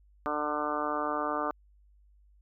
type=harmonic tone; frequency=149.3 Hz; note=D3; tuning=29 cents sharp; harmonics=2 / 3 / 4 / 5 / 6 / 7 / 8 / 9 / 10; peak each=-37 / -39 / -36 / -38 / -38 / -39 / -33 / -42 / -43 dBFS; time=0.26-1.51 s; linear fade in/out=0 ms; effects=added 50 Hz sine -58 dBFS peak until 2.41 s